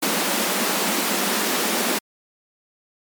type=high-pass noise; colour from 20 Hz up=pink; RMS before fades=-22 dBFS; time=0.02-1.99 s; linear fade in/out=10 ms; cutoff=180 Hz; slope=96 dB/octave; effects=MP3 96 kbps